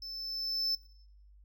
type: tone with level ramp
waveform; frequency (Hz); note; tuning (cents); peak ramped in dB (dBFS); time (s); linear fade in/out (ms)
triangle; 5274; E8; 0; -40 to -27; 0.02-0.75; 2
effects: noise-tail reverb RT60 0.7 s tail -18 dB re dry + added 50 Hz sine -55 dBFS peak until 1.44 s